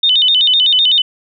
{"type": "tone with vibrato", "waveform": "sine", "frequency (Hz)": 3322, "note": "G#7", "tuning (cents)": 0, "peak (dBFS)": -8, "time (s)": [0.03, 1.02], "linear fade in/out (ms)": 5, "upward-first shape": "square", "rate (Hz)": 7.9, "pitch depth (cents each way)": 170, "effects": []}